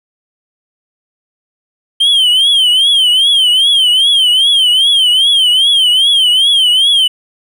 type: tone with vibrato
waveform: triangle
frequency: 3136 Hz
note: G7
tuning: in tune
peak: -5 dBFS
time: 2-7.08 s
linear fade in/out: 10 ms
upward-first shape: triangle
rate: 2.5 Hz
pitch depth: 150 cents each way
effects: none